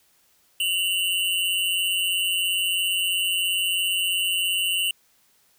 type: tone pair together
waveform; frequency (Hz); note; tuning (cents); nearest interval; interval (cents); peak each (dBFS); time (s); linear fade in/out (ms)
square; 2777 / 2960; F7 / F#7; -10 / 0; minor second; 110; -25; 0.6-4.91; 2
effects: white hiss -62 dBFS RMS until 5.58 s